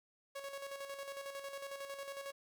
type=tone with tremolo; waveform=sawtooth; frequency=554.4 Hz; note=C#5; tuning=in tune; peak=-38 dBFS; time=0.35-2.32 s; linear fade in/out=10 ms; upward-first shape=square; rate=11 Hz; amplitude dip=50%; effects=none